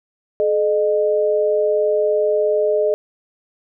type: tone pair together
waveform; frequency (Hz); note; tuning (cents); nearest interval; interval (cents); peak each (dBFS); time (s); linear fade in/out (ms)
sine; 427.8 / 610.6; A4 / D#5; -49 / -33; tritone; 616; -17; 0.4-2.94; 0
effects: none